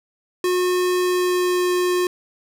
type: tone with pitch glide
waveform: square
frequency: 362 to 359.5 Hz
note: F#4 to F#4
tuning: -38 to -50 cents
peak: -18 dBFS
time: 0.44-2.07 s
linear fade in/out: 2 ms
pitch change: -12 cents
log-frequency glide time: 1-1.65 s
effects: none